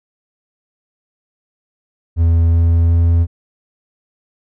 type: tone with pitch steps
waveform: triangle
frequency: 83.3 / 83.83 / 84.37 Hz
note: E2 / E2 / E2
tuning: +19 / +30 / +41 cents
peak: -7 dBFS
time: 2.16-3.27 s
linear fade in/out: 50 ms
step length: 370 ms
effects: none